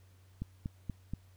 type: click train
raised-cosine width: 5 ms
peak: -24 dBFS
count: 4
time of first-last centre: 0.42-1.136 s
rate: 4.19 Hz
effects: added 93 Hz sine -58 dBFS peak until 1.36 s + pink hiss -69 dBFS RMS until 1.36 s